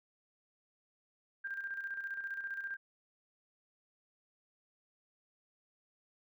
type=tone with tremolo; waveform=sine; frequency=1592 Hz; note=G6; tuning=26 cents sharp; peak=-36 dBFS; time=1.44-2.77 s; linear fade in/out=10 ms; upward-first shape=square; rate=15 Hz; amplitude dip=50%; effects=none